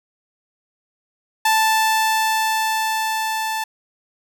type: tone with level ramp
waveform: sawtooth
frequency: 880 Hz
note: A5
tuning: in tune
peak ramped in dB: -10 to -18 dBFS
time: 1.45-3.64 s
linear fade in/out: 5 ms
effects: none